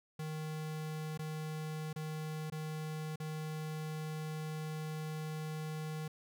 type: tone with dropouts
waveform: square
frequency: 155.56 Hz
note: D#3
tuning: in tune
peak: -39 dBFS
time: 0.19-6.08 s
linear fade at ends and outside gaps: 5 ms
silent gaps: 1.176-1.191 / 1.93-1.96 / 2.501-2.521 / 3.159-3.2 s
effects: none